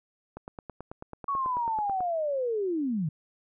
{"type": "click train", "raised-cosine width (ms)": 1, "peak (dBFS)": -25, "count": 16, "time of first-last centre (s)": [0.37, 2.006], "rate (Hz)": 9.17}
{"type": "linear sweep", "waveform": "sine", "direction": "down", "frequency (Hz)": [1134, 142.3], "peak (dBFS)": -26, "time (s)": [1.28, 3.09], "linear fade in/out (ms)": 5}
{"effects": []}